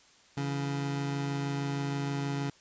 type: tone pair together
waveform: 25% pulse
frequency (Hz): 140.2 / 166.57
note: C#3 / E3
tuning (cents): +20 / +18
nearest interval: minor third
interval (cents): 298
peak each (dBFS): -27 / -38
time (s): 0.37-2.5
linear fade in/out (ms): 5
effects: white hiss -60 dBFS RMS until 2.6 s + resampled to 16000 Hz